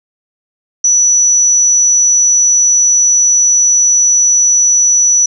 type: tone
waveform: sine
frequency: 5920 Hz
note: F#8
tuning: in tune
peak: -6 dBFS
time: 0.84-5.26 s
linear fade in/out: 5 ms
effects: none